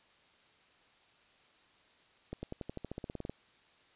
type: accelerating click train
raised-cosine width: 2 ms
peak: -26 dBFS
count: 15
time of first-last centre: 2.33-3.296 s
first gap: 100 ms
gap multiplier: 0.94
effects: white hiss -65 dBFS RMS until 3.95 s + resampled to 8000 Hz